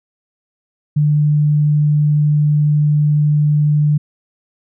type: tone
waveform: sine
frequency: 149 Hz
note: D3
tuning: 25 cents sharp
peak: -10 dBFS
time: 0.96-3.98 s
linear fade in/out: 10 ms
effects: none